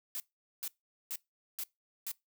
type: noise bursts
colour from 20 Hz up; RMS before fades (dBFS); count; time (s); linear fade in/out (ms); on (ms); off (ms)
blue; -38; 5; 0.15-2.115; 0; 49; 430
effects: noise-tail reverb RT60 0.2 s tail -23 dB re dry